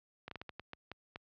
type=slowing click train; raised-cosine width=0.3 ms; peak=-27 dBFS; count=9; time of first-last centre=0.28-1.159 s; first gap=33 ms; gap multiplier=1.33; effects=high-pass 60 Hz 12 dB/octave + low-pass 4000 Hz 12 dB/octave